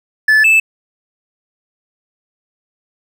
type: tone pair in turn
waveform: triangle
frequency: 1737 / 2629 Hz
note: A6 / E7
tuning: -23 / -5 cents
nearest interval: perfect fifth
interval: 718 cents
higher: second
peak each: -5 dBFS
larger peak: neither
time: 0.28-0.44 / 0.44-0.6 s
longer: neither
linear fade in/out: 5 ms
effects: none